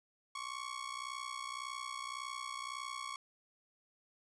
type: ring-modulated tone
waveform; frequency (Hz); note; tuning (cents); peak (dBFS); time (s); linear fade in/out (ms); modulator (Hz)
sawtooth; 1108.7; C#6; 0; -34; 0.35-3.16; 2; 30.9
effects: resampled to 22050 Hz